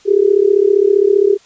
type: tone with amplitude modulation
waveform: sine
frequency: 400.6 Hz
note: G4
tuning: 38 cents sharp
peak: -4 dBFS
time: 0.05-1.38 s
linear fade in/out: 50 ms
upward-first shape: sine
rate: 35.2 Hz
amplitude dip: 90%
effects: white hiss -48 dBFS RMS until 1.45 s + resampled to 16000 Hz